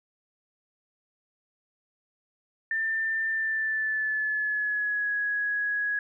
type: tone with pitch glide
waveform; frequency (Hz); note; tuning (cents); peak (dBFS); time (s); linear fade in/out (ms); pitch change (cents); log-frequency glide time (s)
sine; 1789 to 1669.2; A6 to G#6; +28 to +8; -25; 2.71-5.99; 2; -120; 3.29-5.11
effects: none